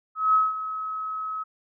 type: tone with ADSR envelope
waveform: sine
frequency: 1282 Hz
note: E6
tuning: 49 cents flat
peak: -15 dBFS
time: 0.15-1.44 s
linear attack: 190 ms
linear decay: 190 ms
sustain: -13 dB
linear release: 18 ms
effects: none